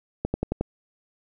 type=click train; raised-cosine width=2 ms; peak=-11 dBFS; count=5; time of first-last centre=0.25-0.61 s; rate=11.1 Hz; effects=none